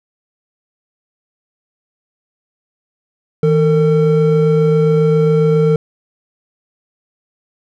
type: tone pair together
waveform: triangle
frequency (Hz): 159.7 / 451.7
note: D#3 / A4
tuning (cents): +45 / +45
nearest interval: octave + tritone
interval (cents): 1800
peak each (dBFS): -10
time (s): 3.43-5.76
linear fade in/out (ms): 2
effects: none